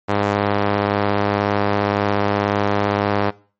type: tone with band-pass filter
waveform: sawtooth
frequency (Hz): 101.9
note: G#2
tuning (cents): -32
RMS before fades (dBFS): -19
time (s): 0.08-3.31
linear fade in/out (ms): 20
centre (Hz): 850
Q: 0.7
effects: noise-tail reverb RT60 0.4 s tail -21 dB re dry + MP3 32 kbps